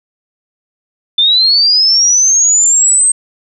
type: linear sweep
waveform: sine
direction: up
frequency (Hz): 3524 to 8372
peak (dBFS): -6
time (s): 1.18-3.12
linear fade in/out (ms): 5
effects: none